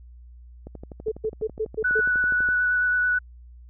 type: click train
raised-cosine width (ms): 2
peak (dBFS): -25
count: 23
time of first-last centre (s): 0.67-2.488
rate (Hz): 12.1
type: tone bursts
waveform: sine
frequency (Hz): 436.5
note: A4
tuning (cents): -14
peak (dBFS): -22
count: 6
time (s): 1.06-2.008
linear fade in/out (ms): 10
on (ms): 58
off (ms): 120
type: tone with vibrato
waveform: sine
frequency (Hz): 1480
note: F#6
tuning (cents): 0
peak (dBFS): -19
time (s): 1.84-3.19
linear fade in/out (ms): 10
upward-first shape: square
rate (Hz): 9.2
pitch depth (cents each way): 10
effects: added 60 Hz sine -43 dBFS peak until 3.69 s